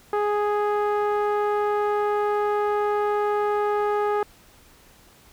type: tone with low-pass filter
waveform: sawtooth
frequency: 415.3 Hz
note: G#4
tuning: in tune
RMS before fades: -23 dBFS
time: 0.13-4.23 s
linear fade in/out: 2 ms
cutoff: 1200 Hz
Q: 1.5
effects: pink hiss -53 dBFS RMS until 5.32 s